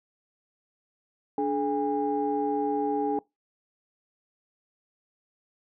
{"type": "tone cluster", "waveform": "sine", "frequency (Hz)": [290.4, 425.7, 813], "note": ["D4", "G#4", "G#5"], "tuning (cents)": [-19, 43, -37], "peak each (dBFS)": -28, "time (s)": [1.38, 3.19], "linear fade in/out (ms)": 2, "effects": ["noise-tail reverb RT60 0.2 s tail -24 dB re dry", "tanh soft clip ceiling -15 dBFS"]}